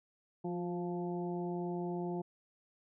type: harmonic tone with a mistuned harmonic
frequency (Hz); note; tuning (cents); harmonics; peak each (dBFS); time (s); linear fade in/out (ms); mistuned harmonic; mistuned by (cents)
174.61; F3; 0; 1 / 2 / 3 / 4 / 5; -38 / -38 / -51 / -45 / -48; 0.44-2.22; 10; 2; +22
effects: none